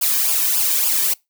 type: noise with flanger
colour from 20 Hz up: blue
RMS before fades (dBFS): -18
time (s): 0.01-1.14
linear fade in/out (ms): 10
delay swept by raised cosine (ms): 0.5 to 1.5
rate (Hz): 3.5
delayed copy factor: -0.7
effects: noise-tail reverb RT60 0.2 s tail -24 dB re dry